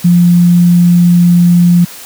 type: tone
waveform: sine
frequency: 174.5 Hz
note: F3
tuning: 1 cent flat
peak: -3 dBFS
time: 0.04-1.85 s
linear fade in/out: 10 ms
effects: white hiss -30 dBFS RMS until 2.05 s + high-pass 80 Hz 12 dB/octave